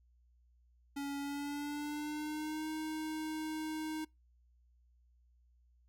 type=tone with pitch glide; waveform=square; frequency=281.5 to 312.3 Hz; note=C#4 to D#4; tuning=+27 to +7 cents; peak=-38 dBFS; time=0.96-4.05 s; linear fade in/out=10 ms; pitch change=+180 cents; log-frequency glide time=1.19-2.68 s; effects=noise-tail reverb RT60 0.2 s tail -25 dB re dry + added 60 Hz sine -65 dBFS peak until 5.88 s